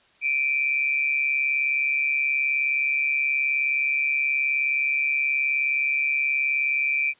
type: tone pair together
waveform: sine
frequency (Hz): 2340 / 2479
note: D7 / D#7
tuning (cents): -7 / -7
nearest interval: minor second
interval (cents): 100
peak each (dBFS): -22 / -26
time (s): 0.21-7.14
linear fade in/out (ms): 50
effects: white hiss -59 dBFS RMS until 7.19 s + resampled to 8000 Hz